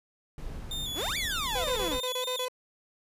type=noise; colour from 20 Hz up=brown; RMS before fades=-39 dBFS; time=0.38-1.99 s; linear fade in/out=2 ms
type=tone with vibrato; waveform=40% pulse; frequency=3520 Hz; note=A7; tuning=in tune; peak=-32 dBFS; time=0.71-2.45 s; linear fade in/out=2 ms; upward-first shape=square; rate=3.3 Hz; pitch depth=52 cents each way
type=exponential two-way sweep; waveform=sawtooth; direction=up then down; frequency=220 to 2386 to 247.1 Hz; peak=-28 dBFS; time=0.94-1.98 s; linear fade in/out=50 ms; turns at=1.17 s
type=tone bursts; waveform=30% pulse; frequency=505 Hz; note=B4; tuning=39 cents sharp; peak=-28 dBFS; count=8; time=1.55-2.484 s; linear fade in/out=5 ms; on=94 ms; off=26 ms
effects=resampled to 32000 Hz